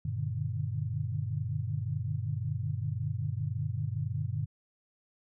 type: tone cluster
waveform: sine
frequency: 96.6 / 118.5 / 145.6 / 150.9 Hz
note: G2 / A#2 / D3 / D3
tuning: -25 / +29 / -15 / +47 cents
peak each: -35 / -34 / -37 / -39 dBFS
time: 0.05-4.46 s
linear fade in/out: 5 ms
effects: none